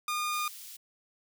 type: tone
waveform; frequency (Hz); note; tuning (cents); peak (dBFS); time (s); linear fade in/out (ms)
sawtooth; 1217; D#6; -39; -26; 0.08-0.48; 2
type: high-pass noise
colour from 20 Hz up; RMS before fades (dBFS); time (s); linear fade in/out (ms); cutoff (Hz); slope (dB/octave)
white; -46; 0.32-0.77; 10; 3100; 12
effects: none